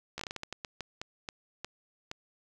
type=slowing click train; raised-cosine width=0.2 ms; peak=-20 dBFS; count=15; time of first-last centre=0.18-2.114 s; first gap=14 ms; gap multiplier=1.31; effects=none